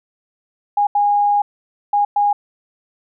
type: tone bursts at uneven times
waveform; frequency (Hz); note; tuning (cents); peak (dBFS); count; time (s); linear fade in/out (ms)
sine; 820; G#5; -22; -12; 4; 0.77-0.87 / 0.95-1.42 / 1.93-2.05 / 2.16-2.33; 5
effects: none